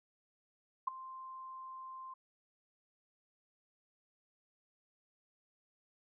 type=tone with ADSR envelope; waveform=sine; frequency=1046.5 Hz; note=C6; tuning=in tune; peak=-27 dBFS; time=0.87-2.14 s; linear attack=9 ms; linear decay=8 ms; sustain=-18 dB; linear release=7 ms; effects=none